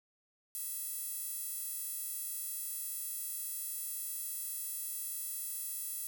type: tone with high-pass filter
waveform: sawtooth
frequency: 659.3 Hz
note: E5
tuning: in tune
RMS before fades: -40 dBFS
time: 0.55-6.07 s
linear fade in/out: 0 ms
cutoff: 11000 Hz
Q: 1.7
effects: none